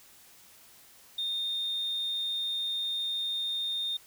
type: tone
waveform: sine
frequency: 3653 Hz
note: A#7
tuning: 36 cents flat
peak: -28 dBFS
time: 1.18-3.97 s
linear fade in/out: 5 ms
effects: tanh soft clip ceiling -26 dBFS + white hiss -56 dBFS RMS until 4.06 s